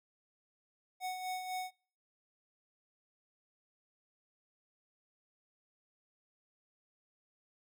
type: tone with tremolo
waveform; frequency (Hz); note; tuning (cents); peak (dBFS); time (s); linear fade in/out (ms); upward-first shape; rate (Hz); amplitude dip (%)
square; 740; F#5; 0; -36; 1-1.71; 50; sine; 4; 50
effects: noise-tail reverb RT60 0.5 s tail -26 dB re dry